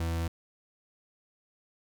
40% pulse tone, 83 Hz, E2, 12 cents sharp, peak -28 dBFS, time 0-0.28 s, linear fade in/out 5 ms, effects none

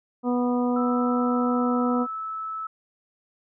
harmonic tone, 245.7 Hz, B3, 9 cents flat, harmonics 1 / 2 / 3 / 4 / 5, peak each -22 / -28 / -32 / -34 / -36 dBFS, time 0.23-2.07 s, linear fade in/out 50 ms
sine tone with pitch glide, 1318.5 to 1306.4 Hz, E6 to E6, 0 to -16 cents, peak -29 dBFS, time 0.76-2.67 s, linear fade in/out 5 ms, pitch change -16 cents, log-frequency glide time 1.15-1.85 s
effects none

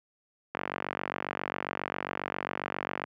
click train, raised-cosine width 0.5 ms, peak -15 dBFS, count 119, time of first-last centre 0.55-3.039 s, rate 47.4 Hz, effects high-pass 150 Hz 12 dB/octave

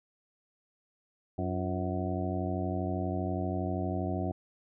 harmonic tone with a mistuned harmonic, 92.5 Hz, F#2, in tune, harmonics 1 / 2 / 3 / 4 / 5 / 6 / 7 / 8, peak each -34 / -36 / -37 / -38 / -47 / -45 / -39 / -40 dBFS, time 1.38-4.32 s, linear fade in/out 5 ms, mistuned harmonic 4, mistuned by -80 cents, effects none

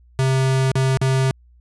square tone with dropouts, 132.4 Hz, C3, 21 cents sharp, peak -16 dBFS, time 0.19-1.31 s, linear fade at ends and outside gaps 0 ms, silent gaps 0.716-0.755 / 0.972-1.015 s, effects added 60 Hz sine -48 dBFS peak until 1.6 s + resampled to 24000 Hz

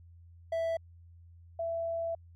triangle / sine tone pair in turn, 659.3 / 665.8 Hz, E5 / E5, 0 / +17 cents, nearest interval unison, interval 17 cents, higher second, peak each -27 / -31 dBFS, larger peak first, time 0.52-0.77 / 1.59-2.15 s, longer second, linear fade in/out 5 ms, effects added 85 Hz sine -52 dBFS peak until 2.35 s

